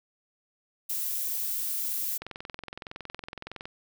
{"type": "noise", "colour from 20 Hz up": "violet", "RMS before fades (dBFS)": -31, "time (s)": [0.89, 2.18], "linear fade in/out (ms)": 10}
{"type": "click train", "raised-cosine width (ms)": 0.3, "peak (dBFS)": -22, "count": 32, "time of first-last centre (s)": [2.22, 3.655], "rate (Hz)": 21.6}
{"effects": []}